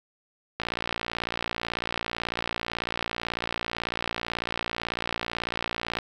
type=click train; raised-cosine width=0.3 ms; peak=-12 dBFS; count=314; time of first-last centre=0.6-5.987 s; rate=58.1 Hz; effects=8-bit